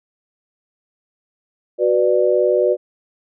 sine chord, B minor, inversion second, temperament just, 370.4 / 493.9 / 592.7 Hz, F#4 / B4 / D5, +2 / 0 / +16 cents, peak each -17 dBFS, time 1.78-2.77 s, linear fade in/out 50 ms, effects none

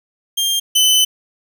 sawtooth tone pair in turn, 3197 / 3029 Hz, G7 / F#7, +33 / +40 cents, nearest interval minor second, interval 93 cents, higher first, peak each -12 / -7 dBFS, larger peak second, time 0.37-0.6 / 0.75-1.05 s, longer second, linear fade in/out 10 ms, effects none

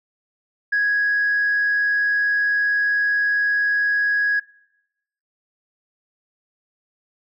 sine tone with frequency modulation, 1661.2 Hz, G#6, in tune, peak -15 dBFS, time 0.72-4.4 s, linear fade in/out 10 ms, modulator 95.5 Hz, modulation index 0.23, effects noise-tail reverb RT60 0.9 s tail -24 dB re dry + tanh soft clip ceiling -13 dBFS

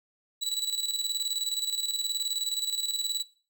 30% pulse tone with tremolo, 3936 Hz, B7, 7 cents flat, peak -24 dBFS, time 0.41-3.23 s, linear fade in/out 20 ms, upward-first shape square, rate 19 Hz, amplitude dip 60%, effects noise-tail reverb RT60 0.4 s tail -18 dB re dry

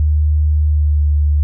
sine tone with pitch glide, 75.6 to 73.92 Hz, D#2 to D2, -49 to +12 cents, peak -10 dBFS, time 0-1.43 s, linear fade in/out 0 ms, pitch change -39 cents, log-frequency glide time 0.67-1.03 s, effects none

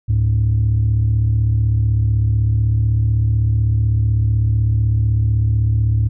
sine tone pair together, 72.1 / 108.03 Hz, D2 / A2, -31 / -31 cents, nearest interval perfect fifth, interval 700 cents, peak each -17 / -12 dBFS, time 0.08-6.09 s, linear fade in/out 20 ms, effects tanh soft clip ceiling -9 dBFS

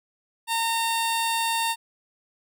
15% pulse tone with notch filter, 914 Hz, A#5, 34 cents flat, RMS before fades -25 dBFS, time 0.47-1.76 s, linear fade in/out 50 ms, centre 2100 Hz, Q 1.6, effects none

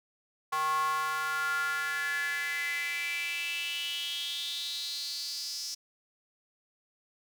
square tone with high-pass filter sweep, 155.56 Hz, D#3, in tune, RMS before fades -33 dBFS, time 0.52-5.75 s, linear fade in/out 10 ms, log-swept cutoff 1000 to 5400 Hz, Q 6.8, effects none

